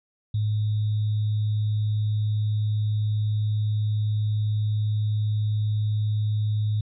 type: tone with sample-and-hold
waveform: sine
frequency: 106.2 Hz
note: G#2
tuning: 39 cents sharp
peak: -21 dBFS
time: 0.34-6.81 s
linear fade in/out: 5 ms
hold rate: 3675 Hz
effects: resampled to 11025 Hz